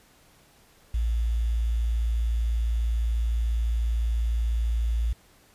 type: tone with quantisation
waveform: sine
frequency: 57 Hz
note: A#1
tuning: 38 cents flat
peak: -22 dBFS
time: 0.94-5.13 s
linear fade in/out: 5 ms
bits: 8
effects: pink hiss -58 dBFS RMS until 5.54 s + resampled to 32000 Hz